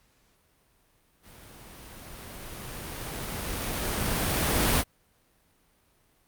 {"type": "noise with level ramp", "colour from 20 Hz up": "pink", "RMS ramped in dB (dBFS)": [-51, -22], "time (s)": [1.22, 4.84], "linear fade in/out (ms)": 50, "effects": ["pink hiss -66 dBFS RMS until 6.27 s", "Opus 48 kbps"]}